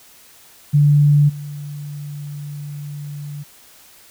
sine tone with level steps, 146 Hz, D3, 10 cents flat, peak -9 / -27 dBFS, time 0.73-3.44 s, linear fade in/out 20 ms, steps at 1.28 s, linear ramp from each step 20 ms, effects white hiss -47 dBFS RMS until 4.1 s

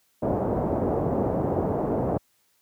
white low-pass noise, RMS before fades -25 dBFS, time 0.22-2.18 s, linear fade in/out 10 ms, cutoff 670 Hz, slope 24 dB/octave, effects white hiss -67 dBFS RMS until 2.61 s + high-pass 60 Hz 12 dB/octave

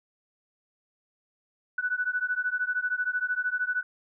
sine beating tone pair, 1480 / 1493 Hz, F#6 / F#6, 0 / +15 cents, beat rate 13 Hz, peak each -29 dBFS, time 1.78-3.83 s, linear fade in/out 5 ms, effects none

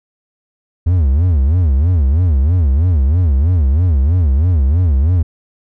triangle tone with vibrato, 77.78 Hz, D#2, in tune, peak -7 dBFS, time 0.86-5.23 s, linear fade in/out 10 ms, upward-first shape sine, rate 3.1 Hz, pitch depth 290 cents each way, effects none

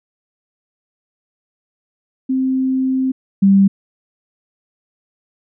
sine tone pair in turn, 261.7 / 196.05 Hz, C4 / G3, 0 / 0 cents, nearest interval perfect fourth, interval 500 cents, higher first, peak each -14 / -7 dBFS, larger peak second, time 2.29-3.12 / 3.42-3.68 s, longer first, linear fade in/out 10 ms, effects none

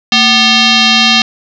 sine tone with frequency modulation, 225.6 Hz, A3, 44 cents sharp, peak -5 dBFS, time 0.12-1.22 s, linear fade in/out 2 ms, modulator 984 Hz, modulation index 4.5, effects none

